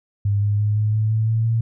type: tone with pitch steps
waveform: sine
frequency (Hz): 101.4 / 103.11 / 104.85 / 106.63 / 108.43 / 110.26 / 112.12 / 114.02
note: G#2 / G#2 / G#2 / G#2 / A2 / A2 / A2 / A#2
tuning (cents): -41 / -12 / +17 / +46 / -25 / +4 / +33 / -38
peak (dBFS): -16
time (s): 0.25-1.61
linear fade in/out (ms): 5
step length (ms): 170
effects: none